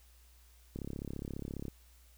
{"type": "click train", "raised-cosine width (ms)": 3, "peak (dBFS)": -27, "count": 33, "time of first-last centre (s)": [0.76, 1.682], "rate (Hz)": 34.7, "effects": ["added 60 Hz sine -59 dBFS peak until 2.17 s", "white hiss -66 dBFS RMS until 2.17 s"]}